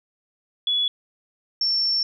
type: tone pair in turn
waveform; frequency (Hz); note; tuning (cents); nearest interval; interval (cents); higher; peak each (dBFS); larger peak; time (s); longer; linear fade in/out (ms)
sine; 3401 / 5427; G#7 / E8; +40 / +49; minor sixth; 809; second; -19; neither; 0.67-0.88 / 1.61-2.03; second; 2
effects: none